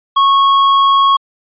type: tone with tanh clipping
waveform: sine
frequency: 1100 Hz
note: C#6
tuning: 14 cents flat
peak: -9 dBFS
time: 0.16-1.17 s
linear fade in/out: 10 ms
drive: 16 dB
effects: resampled to 8000 Hz